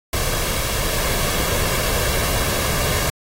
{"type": "noise with comb filter", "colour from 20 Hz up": "pink", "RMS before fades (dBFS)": -21, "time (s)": [0.13, 3.1], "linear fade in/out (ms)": 2, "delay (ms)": 1.8, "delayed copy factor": 0.5, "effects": ["AAC 48 kbps"]}